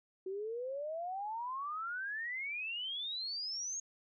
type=exponential sweep; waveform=sine; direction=up; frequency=370 to 6645 Hz; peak=-37 dBFS; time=0.26-3.8 s; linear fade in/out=5 ms; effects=none